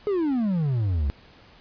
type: exponential sweep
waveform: triangle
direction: down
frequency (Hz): 428 to 65.4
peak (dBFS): -19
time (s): 0.07-1.1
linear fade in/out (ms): 0
effects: pink hiss -52 dBFS RMS until 1.6 s + resampled to 11025 Hz

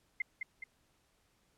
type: tone with echo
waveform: sine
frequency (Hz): 2093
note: C7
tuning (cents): 0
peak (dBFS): -30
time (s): 0.2-0.22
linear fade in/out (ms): 5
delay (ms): 210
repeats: 2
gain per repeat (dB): -5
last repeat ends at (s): 0.64
effects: pink hiss -73 dBFS RMS until 1.57 s + low-pass 12000 Hz 12 dB/octave

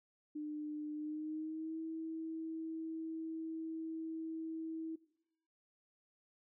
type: tone with pitch glide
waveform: sine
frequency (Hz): 300.9 to 322.5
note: D4 to E4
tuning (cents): +42 to -38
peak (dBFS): -39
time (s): 0.35-4.96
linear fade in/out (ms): 10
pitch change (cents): +120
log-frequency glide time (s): 0.94-1.79
effects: noise-tail reverb RT60 0.8 s tail -20 dB re dry

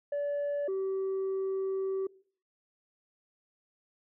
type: tone pair in turn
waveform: sine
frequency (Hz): 576 / 384.4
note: D5 / G4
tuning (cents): -34 / -34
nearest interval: perfect fifth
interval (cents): 700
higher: first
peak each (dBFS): -27 / -27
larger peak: neither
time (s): 0.12-0.68 / 0.68-2.07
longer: second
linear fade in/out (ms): 5
effects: noise-tail reverb RT60 0.5 s tail -22 dB re dry + tanh soft clip ceiling -28 dBFS

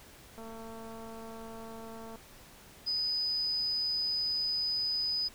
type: click train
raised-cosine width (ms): 1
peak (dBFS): -34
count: 401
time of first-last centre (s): 0.38-2.158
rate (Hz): 225
type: tone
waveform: sine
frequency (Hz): 4989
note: D#8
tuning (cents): +4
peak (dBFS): -29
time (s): 2.86-5.29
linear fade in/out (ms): 20
effects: pink hiss -54 dBFS RMS until 5.34 s

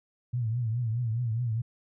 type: tone with vibrato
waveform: sine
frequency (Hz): 116.54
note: A#2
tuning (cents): 0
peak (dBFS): -26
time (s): 0.33-1.62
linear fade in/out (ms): 10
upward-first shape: triangle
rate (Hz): 4.8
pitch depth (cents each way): 140
effects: none

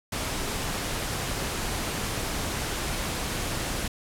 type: noise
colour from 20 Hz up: pink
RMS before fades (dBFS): -30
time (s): 0.12-3.88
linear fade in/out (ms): 5
effects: low-pass 12000 Hz 12 dB/octave

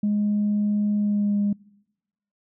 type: tone with pitch glide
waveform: sine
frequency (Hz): 207.7 to 204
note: G#3 to G#3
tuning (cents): 0 to -31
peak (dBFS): -18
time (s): 0.03-1.53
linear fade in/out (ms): 5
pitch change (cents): -31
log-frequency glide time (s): 0.96-1.39
effects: noise-tail reverb RT60 1.0 s tail -26 dB re dry + tanh soft clip ceiling -16 dBFS

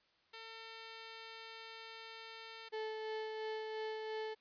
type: tone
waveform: 5% pulse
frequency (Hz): 450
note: A4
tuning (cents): +39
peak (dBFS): -37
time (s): 0.33-2.69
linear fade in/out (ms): 10
type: tone with tremolo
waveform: 35% pulse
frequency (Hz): 436.2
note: A4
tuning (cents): -15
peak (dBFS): -37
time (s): 2.72-4.35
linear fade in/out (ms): 20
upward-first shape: sine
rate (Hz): 2.9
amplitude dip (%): 30
effects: white hiss -73 dBFS RMS until 4.4 s + resampled to 11025 Hz

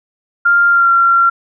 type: tone with pitch glide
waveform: sine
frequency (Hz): 1396.9 to 1372.1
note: F6 to F6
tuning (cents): 0 to -31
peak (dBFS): -7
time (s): 0.45-1.3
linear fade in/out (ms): 10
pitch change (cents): -31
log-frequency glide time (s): 0.69-0.9
effects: none

